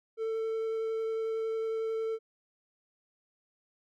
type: tone with vibrato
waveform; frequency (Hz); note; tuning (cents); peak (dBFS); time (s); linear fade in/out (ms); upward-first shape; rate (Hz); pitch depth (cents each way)
triangle; 446.1; A4; +24; -28; 0.17-2.19; 50; triangle; 11; 9
effects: none